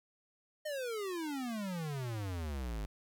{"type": "exponential sweep", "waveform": "square", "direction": "down", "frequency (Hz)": [622.3, 49], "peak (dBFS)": -37, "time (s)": [0.65, 2.86], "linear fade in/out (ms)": 10, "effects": ["11-bit"]}